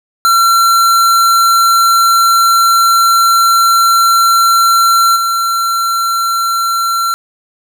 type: tone with level steps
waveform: square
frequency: 1360 Hz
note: F6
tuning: 46 cents flat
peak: -7 / -12 dBFS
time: 0.25-7.14 s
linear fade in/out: 0 ms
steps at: 5.15 s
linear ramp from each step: 20 ms
effects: none